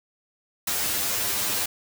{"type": "noise with comb filter", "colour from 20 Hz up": "white", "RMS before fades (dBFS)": -26, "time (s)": [0.67, 1.66], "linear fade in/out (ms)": 5, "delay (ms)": 10, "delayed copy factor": 0.9, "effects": []}